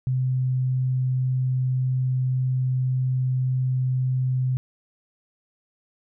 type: tone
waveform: sine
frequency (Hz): 128.7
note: C3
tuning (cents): -28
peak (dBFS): -20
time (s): 0.07-4.57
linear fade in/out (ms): 0
effects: none